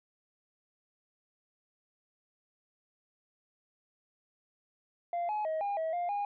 sine tone with pitch steps, 693 / 846 / 633 / 808 / 644 / 702 / 815 Hz, F5 / G#5 / D#5 / G#5 / E5 / F5 / G#5, -14 / +32 / +30 / -48 / -41 / +9 / -33 cents, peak -28 dBFS, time 5.13-6.25 s, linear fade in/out 2 ms, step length 160 ms, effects tanh soft clip ceiling -29 dBFS

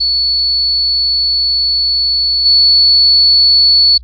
sine tone with level steps, 4429 Hz, C#8, 2 cents flat, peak -10 / -5 dBFS, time 0-3.98 s, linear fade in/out 10 ms, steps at 2.45 s, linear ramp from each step 10 ms, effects added 60 Hz sine -31 dBFS peak until 4.03 s + Opus 24 kbps

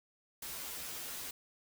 white noise with comb filter, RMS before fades -43 dBFS, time 0.42-1.31 s, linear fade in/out 5 ms, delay 9.8 ms, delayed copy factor -0.95, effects none

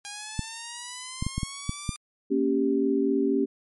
5% pulse linear sweep, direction up, 809 to 1200 Hz, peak -24 dBFS, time 0.05-1.96 s, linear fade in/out 0 ms
clicks, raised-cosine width 5 ms, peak -15 dBFS, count 7, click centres 0.393 / 1.225 / 1.266 / 1.38 / 1.432 / 1.694 / 1.892 s
sine chord, G diminished, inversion first, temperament equal, 233.1 / 277.2 / 392 Hz, Bb3 / Db4 / G4, 0 / 0 / 0 cents, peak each -28 / -24 / -25 dBFS, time 2.3-3.46 s, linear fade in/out 20 ms
effects MP3 48 kbps

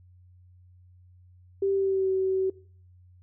sine tone with pitch glide, 392 to 379.7 Hz, G4 to F#4, 0 to +45 cents, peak -22 dBFS, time 1.62-2.5 s, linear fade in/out 5 ms, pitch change -55 cents, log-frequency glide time 1.73-2.1 s, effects noise-tail reverb RT60 0.5 s tail -22 dB re dry + added 90 Hz sine -52 dBFS peak until 3.22 s

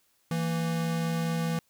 square tone pair together, 165.5 / 230.1 Hz, E3 / A#3, +7 / -22 cents, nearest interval tritone, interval 571 cents, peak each -28 / -36 dBFS, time 0.31-1.59 s, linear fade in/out 2 ms, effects white hiss -69 dBFS RMS until 1.69 s

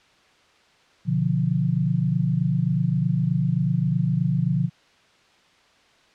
sine chord, B diminished, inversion none, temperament equal, 123.47 / 146.83 / 174.61 Hz, B2 / D3 / F3, 0 / 0 / 0 cents, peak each -25 / -23 / -23 dBFS, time 1.05-4.7 s, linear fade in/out 50 ms, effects white hiss -57 dBFS RMS until 6.14 s + low-pass 4000 Hz 12 dB/octave

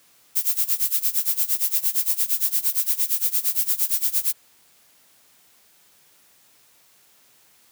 violet noise with tremolo, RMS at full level -19 dBFS, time 0.35-4.33 s, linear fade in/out 20 ms, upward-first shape sine, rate 8.7 Hz, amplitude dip 90%, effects white hiss -57 dBFS RMS until 7.71 s + high-pass 80 Hz 12 dB/octave

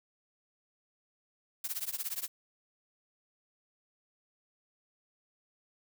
blue noise with tremolo, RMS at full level -33 dBFS, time 1.64-2.28 s, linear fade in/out 5 ms, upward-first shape triangle, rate 17 Hz, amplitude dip 100%, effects none

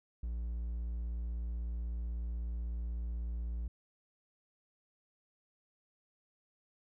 triangle tone, 58.1 Hz, A#1, 5 cents flat, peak -33 dBFS, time 0.23-3.68 s, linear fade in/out 5 ms, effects none

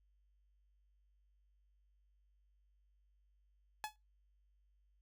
sawtooth tone with exponential decay, 853 Hz, G#5, 46 cents sharp, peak -32 dBFS, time 3.84-3.96 s, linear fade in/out 0 ms, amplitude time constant 24 ms, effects noise-tail reverb RT60 0.2 s tail -19 dB re dry + added 50 Hz sine -70 dBFS peak until 5.01 s

